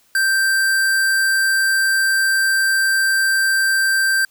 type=tone; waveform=square; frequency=1568 Hz; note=G6; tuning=in tune; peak=-15 dBFS; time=0.15-4.25 s; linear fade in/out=2 ms; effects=white hiss -57 dBFS RMS until 4.3 s